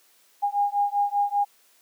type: beating tone pair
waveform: sine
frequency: 811 / 816.1 Hz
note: G#5 / G#5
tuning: -41 / -31 cents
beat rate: 5.1 Hz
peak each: -24 dBFS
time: 0.42-1.45 s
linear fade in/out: 20 ms
effects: white hiss -60 dBFS RMS until 1.81 s + high-pass 300 Hz 12 dB/octave